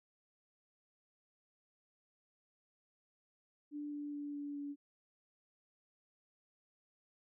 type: tone with pitch steps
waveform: sine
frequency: 293.7 / 291.8 / 290 / 288.2 / 286.3 Hz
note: D4 / D4 / D4 / D4 / D4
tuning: 0 / -11 / -22 / -33 / -44 cents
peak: -40 dBFS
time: 3.71-4.76 s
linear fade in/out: 50 ms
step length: 210 ms
effects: none